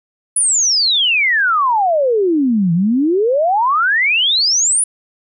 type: exponential two-way sweep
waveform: sine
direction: down then up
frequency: 10140 to 162.7 to 10140 Hz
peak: -11 dBFS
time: 0.36-4.84 s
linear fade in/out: 5 ms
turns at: 2.73 s
effects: none